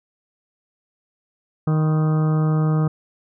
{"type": "harmonic tone with a mistuned harmonic", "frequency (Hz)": 155.56, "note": "D#3", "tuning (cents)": 0, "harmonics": [1, 2, 3, 4, 5, 6, 7, 8, 9, 10], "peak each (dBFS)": [-16, -28, -30, -36, -36, -42, -39, -34, -47, -47], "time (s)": [1.67, 2.88], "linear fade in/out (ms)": 5, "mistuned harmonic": 6, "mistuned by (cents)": 97, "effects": []}